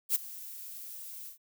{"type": "noise with ADSR envelope", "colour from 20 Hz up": "violet", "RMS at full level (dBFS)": -25, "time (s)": [0.09, 1.38], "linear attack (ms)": 59, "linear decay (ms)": 19, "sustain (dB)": -19, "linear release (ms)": 110, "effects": []}